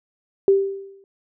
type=tone with exponential decay; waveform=sine; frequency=392 Hz; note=G4; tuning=in tune; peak=-9 dBFS; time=0.48-1.04 s; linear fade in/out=1 ms; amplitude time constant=120 ms; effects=none